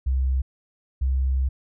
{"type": "tone pair in turn", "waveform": "sine", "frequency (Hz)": [65.41, 65.74], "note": ["C2", "C2"], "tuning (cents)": [0, 9], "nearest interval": "unison", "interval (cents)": 9, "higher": "second", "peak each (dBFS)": -19, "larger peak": "neither", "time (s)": [[0.06, 0.42], [1.01, 1.49]], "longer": "second", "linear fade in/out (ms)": 10, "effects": []}